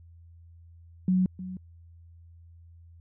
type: tone with echo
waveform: sine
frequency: 184.8 Hz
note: F#3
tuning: 2 cents flat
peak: -20 dBFS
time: 1.08-1.26 s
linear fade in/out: 2 ms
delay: 310 ms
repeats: 1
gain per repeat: -14 dB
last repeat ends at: 1.57 s
effects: added 84 Hz sine -49 dBFS peak until 3 s